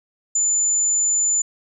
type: tone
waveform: sine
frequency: 7040 Hz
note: A8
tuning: in tune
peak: -16 dBFS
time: 0.35-1.42 s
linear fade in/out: 5 ms
effects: none